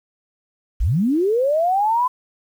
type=linear sweep; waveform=sine; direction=up; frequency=36.15 to 1024 Hz; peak=-15 dBFS; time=0.8-2.08 s; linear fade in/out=10 ms; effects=8-bit